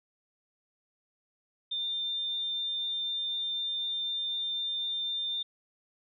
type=tone; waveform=sine; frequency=3598 Hz; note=A7; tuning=38 cents sharp; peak=-30 dBFS; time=1.71-5.43 s; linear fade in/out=10 ms; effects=none